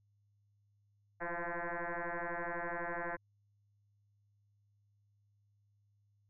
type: tone with frequency modulation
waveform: sine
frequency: 510 Hz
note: C5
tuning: 44 cents flat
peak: -36 dBFS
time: 1.2-3.17 s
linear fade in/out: 20 ms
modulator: 172 Hz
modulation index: 8
effects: added 102 Hz sine -70 dBFS peak until 6.29 s